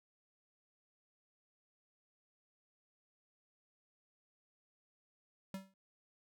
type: tone with exponential decay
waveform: square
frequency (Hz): 192.4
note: G3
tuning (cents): -32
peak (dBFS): -39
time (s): 5.54-5.74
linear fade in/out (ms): 2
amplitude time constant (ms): 43
effects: none